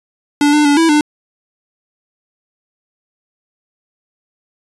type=tone with pitch steps; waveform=square; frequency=290.9 / 298.5 / 287.9 / 328.3 / 298.5 Hz; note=D4 / D4 / D4 / E4 / D4; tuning=-16 / +28 / -34 / -7 / +28 cents; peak=-9 dBFS; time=0.41-1.01 s; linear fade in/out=2 ms; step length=120 ms; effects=resampled to 24000 Hz